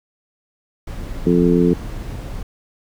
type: noise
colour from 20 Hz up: brown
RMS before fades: -28 dBFS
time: 0.87-2.43 s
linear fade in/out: 5 ms
type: harmonic tone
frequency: 87.31 Hz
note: F2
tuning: in tune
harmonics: 2 / 3 / 4 / 5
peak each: -15 / -17 / -18 / -19 dBFS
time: 1.26-1.74 s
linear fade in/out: 10 ms
effects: none